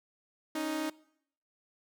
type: tone pair together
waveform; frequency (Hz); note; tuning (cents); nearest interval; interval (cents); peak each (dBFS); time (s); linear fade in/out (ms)
sawtooth; 277.5 / 311.1; C#4 / D#4; +2 / 0; major second; 198; -35 / -29; 0.55-0.9; 5
effects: noise-tail reverb RT60 0.7 s tail -22 dB re dry